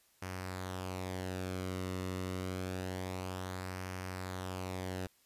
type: tone with flanger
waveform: sawtooth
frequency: 92.5 Hz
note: F#2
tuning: in tune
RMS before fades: -40 dBFS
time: 0.22-5.07 s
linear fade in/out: 5 ms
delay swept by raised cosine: 0.26 to 1.26 ms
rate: 0.27 Hz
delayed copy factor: -0.5
effects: white hiss -69 dBFS RMS until 5.25 s + resampled to 32000 Hz